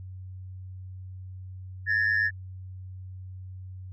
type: tone pair together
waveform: sine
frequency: 1700 / 1808.4 Hz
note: G#6 / A6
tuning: +40 / +47 cents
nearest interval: minor second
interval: 107 cents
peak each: -23 dBFS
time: 1.86-2.31 s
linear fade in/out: 50 ms
effects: tanh soft clip ceiling -18 dBFS + added 93 Hz sine -38 dBFS peak until 3.92 s